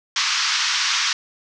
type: band-pass noise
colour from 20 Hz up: white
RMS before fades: -21 dBFS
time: 0.16-1.13 s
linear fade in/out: 2 ms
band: 1000 to 6100 Hz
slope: 48 dB/octave
effects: none